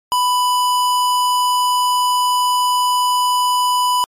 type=tone; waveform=square; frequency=993 Hz; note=B5; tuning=9 cents sharp; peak=-14 dBFS; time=0.12-4.04 s; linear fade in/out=0 ms; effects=MP3 64 kbps